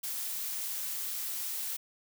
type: noise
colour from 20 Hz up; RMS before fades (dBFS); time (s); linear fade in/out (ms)
blue; -36; 0.03-1.77; 10
effects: none